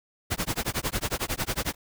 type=noise with tremolo; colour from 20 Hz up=pink; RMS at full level=-26 dBFS; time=0.3-1.75 s; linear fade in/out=20 ms; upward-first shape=sine; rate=11 Hz; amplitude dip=100%; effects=none